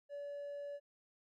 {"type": "tone", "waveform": "triangle", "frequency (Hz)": 573, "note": "D5", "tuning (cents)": -43, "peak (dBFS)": -39, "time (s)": [0.09, 0.8], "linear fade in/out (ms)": 50, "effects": ["tanh soft clip ceiling -36 dBFS", "MP3 96 kbps"]}